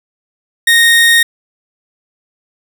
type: tone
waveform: 30% pulse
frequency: 1857 Hz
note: A#6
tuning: 7 cents flat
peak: -3 dBFS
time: 0.67-1.23 s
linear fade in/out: 5 ms
effects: none